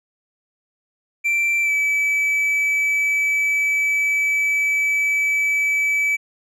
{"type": "tone with pitch glide", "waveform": "triangle", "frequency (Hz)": [2349, 2299], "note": ["D7", "D7"], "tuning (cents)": [0, -37], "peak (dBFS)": -15, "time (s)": [1.24, 6.17], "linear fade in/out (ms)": 20, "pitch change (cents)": -37, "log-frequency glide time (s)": [1.62, 1.72], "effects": []}